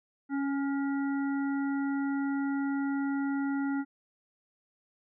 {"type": "harmonic tone with a mistuned harmonic", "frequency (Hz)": 277.2, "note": "C#4", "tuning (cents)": 0, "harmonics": [1, 3, 5, 7], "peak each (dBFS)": [-28, -41, -41, -47], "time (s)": [0.29, 3.85], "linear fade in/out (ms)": 50, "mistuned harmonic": 5, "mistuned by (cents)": 28, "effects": []}